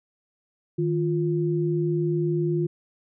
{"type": "tone pair together", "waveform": "sine", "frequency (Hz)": [155.56, 349.2], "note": ["D#3", "F4"], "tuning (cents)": [0, 0], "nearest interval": "octave + major second", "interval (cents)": 1400, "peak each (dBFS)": -24, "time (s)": [0.78, 2.67], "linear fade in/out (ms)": 10, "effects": []}